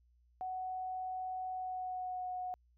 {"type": "tone with pitch glide", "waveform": "sine", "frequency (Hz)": [744, 732.1], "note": ["F#5", "F#5"], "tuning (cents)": [9, -19], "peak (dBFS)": -37, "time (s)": [0.41, 2.54], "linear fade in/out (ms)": 0, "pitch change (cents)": -28, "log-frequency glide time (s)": [1.5, 2.3], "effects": ["added 60 Hz sine -66 dBFS peak until 2.77 s"]}